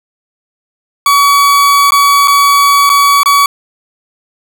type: tone with dropouts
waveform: 40% pulse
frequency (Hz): 1134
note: C#6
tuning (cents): +39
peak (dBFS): -4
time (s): 1.06-3.46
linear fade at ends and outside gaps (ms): 2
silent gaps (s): 1.907-1.92 / 2.275-2.28 / 2.894-2.899 / 3.233-3.258
effects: none